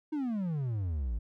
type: exponential sweep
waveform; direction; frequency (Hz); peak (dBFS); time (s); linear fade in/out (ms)
triangle; down; 316.6 to 51.8; -28; 0.12-1.19; 10
effects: none